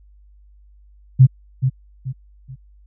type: tone with echo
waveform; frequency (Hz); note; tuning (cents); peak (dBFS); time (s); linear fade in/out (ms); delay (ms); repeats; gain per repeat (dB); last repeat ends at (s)
sine; 130.6; C3; -3; -4; 1.19-1.27; 20; 430; 3; -9; 2.56
effects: added 50 Hz sine -46 dBFS peak until 2.86 s